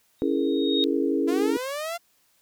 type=tone with exponential growth; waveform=sine; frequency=3738 Hz; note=A#7; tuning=4 cents sharp; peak=-20 dBFS; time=0.19-0.84 s; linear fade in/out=0 ms; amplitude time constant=140 ms
type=chord; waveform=sine; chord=A# half-diminished seventh; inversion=first; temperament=equal; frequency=277.2 / 329.6 / 415.3 / 466.2 Hz; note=C#4 / E4 / G#4 / A#4; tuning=0 / 0 / 0 / 0 cents; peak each=-25 / -26 / -27 / -30 dBFS; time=0.22-1.57 s; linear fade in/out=0 ms
type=linear sweep; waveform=sawtooth; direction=up; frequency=329.6 to 698.5 Hz; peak=-25 dBFS; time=1.27-1.98 s; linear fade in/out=20 ms
effects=white hiss -65 dBFS RMS until 2.41 s